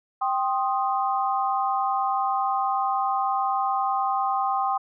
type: chord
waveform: sine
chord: C minor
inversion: second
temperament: equal with one note detuned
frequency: 784 / 1054.4 / 1244.5 Hz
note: G5 / C6 / Eb6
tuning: 0 / +13 / 0 cents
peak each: -24 / -27 / -28 dBFS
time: 0.21-4.78 s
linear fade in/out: 10 ms
effects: none